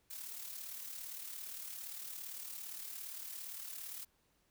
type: noise with amplitude modulation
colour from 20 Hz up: blue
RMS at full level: -44 dBFS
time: 0.1-4.05 s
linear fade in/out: 10 ms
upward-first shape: sine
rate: 37.5 Hz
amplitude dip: 50%
effects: pink hiss -75 dBFS RMS until 4.5 s